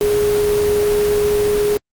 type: tone in noise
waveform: sine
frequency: 415.3 Hz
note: G#4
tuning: in tune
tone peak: -13 dBFS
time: 0.01-1.77 s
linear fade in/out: 0 ms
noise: pink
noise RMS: -25 dBFS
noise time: 0.01-1.77 s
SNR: +9 dB
effects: Opus 24 kbps